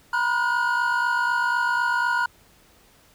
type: tone cluster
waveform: triangle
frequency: 957 / 1005 / 1437 / 1501 Hz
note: A#5 / B5 / F6 / F#6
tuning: +45 / +30 / +49 / +24 cents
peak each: -23 / -26 / -21 / -28 dBFS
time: 0.13-2.26 s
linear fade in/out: 5 ms
effects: tanh soft clip ceiling -9 dBFS + pink hiss -56 dBFS RMS until 3.14 s